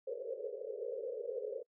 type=band-pass noise; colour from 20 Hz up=white; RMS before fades=-41 dBFS; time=0.07-1.63 s; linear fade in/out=10 ms; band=420 to 540 Hz; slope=96 dB/octave; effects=noise-tail reverb RT60 0.1 s tail -25 dB re dry